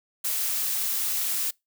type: noise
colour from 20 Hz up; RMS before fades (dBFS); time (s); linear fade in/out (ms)
blue; -27; 0.24-1.51; 10
effects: noise-tail reverb RT60 0.2 s tail -25 dB re dry